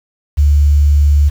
sine tone with quantisation, 72.8 Hz, D2, 15 cents flat, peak -6 dBFS, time 0.37-1.3 s, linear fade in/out 20 ms, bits 6, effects none

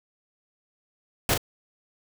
pink noise with echo, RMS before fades -22 dBFS, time 1.29-1.34 s, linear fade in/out 2 ms, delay 37 ms, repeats 1, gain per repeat -5 dB, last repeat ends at 1.377 s, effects none

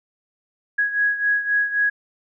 sine beating tone pair, 1661.2 / 1665 Hz, G#6 / G#6, 0 / +4 cents, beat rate 3.8 Hz, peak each -19 / -24 dBFS, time 0.78-1.9 s, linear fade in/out 10 ms, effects none

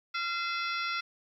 harmonic tone with a mistuned harmonic, 687 Hz, F5, 29 cents flat, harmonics 2 / 3 / 4 / 5 / 6 / 7 / 8, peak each -33 / -37 / -39 / -41 / -43 / -44 / -45 dBFS, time 0.14-1.01 s, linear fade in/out 10 ms, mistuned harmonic 4, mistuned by -98 cents, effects 11-bit

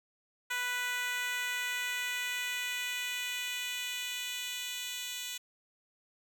10% pulse tone with high-pass filter sweep, 493.9 Hz, B4, in tune, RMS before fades -36 dBFS, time 0.5-5.38 s, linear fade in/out 10 ms, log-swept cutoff 1400 to 3800 Hz, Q 1.4, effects none

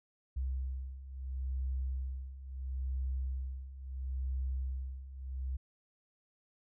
sine beating tone pair, 64.8 / 65.54 Hz, C2 / C2, -16 / +4 cents, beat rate 0.74 Hz, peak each -40 / -36 dBFS, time 0.36-5.57 s, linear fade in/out 10 ms, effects none

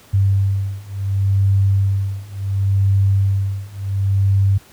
sine beating tone pair, 97.7 / 98.4 Hz, G2 / G2, -5 / +7 cents, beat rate 0.7 Hz, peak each -17 / -16 dBFS, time 0.13-4.58 s, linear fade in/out 10 ms, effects pink hiss -47 dBFS RMS until 4.72 s + high-pass 60 Hz 12 dB/octave

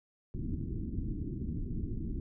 pink low-pass noise, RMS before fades -36 dBFS, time 0.34-2.2 s, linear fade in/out 2 ms, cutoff 340 Hz, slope 48 dB/octave, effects none

